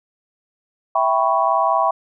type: chord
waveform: sine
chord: C# half-diminished seventh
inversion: first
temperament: equal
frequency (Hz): 659.3 / 784 / 987.8 / 1108.7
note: E5 / G5 / B5 / C#6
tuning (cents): 0 / 0 / 0 / 0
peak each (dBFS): -20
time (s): 0.95-1.91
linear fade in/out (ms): 5
effects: none